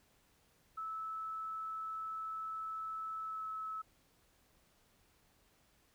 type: tone with pitch glide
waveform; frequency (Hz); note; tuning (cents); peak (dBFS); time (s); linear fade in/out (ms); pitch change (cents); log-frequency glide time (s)
sine; 1307 to 1298; E6 to E6; -15 to -27; -39; 0.77-3.82; 10; -12; 3.22-3.47
effects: pink hiss -71 dBFS RMS until 5.94 s